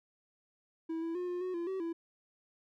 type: tone with pitch steps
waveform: triangle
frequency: 325.7 / 330.9 / 358.5 / 355.3 / 367.7 / 341.4 / 380.8 / 333.6 Hz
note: E4 / E4 / F4 / F4 / F#4 / F4 / F#4 / E4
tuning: -21 / +7 / +45 / +30 / -11 / -39 / +50 / +21 cents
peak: -32 dBFS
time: 0.89-1.93 s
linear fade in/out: 10 ms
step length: 130 ms
effects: none